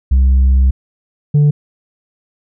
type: tone pair in turn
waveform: sine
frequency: 65.41 / 146.84 Hz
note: C2 / D3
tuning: 0 / 0 cents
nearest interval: octave + major second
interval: 1400 cents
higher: second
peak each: -4 dBFS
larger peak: neither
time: 0.11-0.71 / 1.34-1.51 s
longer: first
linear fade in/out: 10 ms
effects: tanh soft clip ceiling -6 dBFS